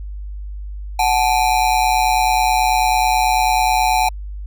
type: ring-modulated tone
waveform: square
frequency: 804 Hz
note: G5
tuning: 44 cents sharp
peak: -11 dBFS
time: 0.99-4.09 s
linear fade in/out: 5 ms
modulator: 64.6 Hz
effects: added 50 Hz sine -26 dBFS peak until 4.46 s